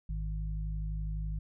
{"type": "harmonic tone", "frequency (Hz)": 51.91, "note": "G#1", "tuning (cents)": 0, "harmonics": [1, 2, 3], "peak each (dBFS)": [-33, -45, -40], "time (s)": [0.09, 1.39], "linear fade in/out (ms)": 5, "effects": []}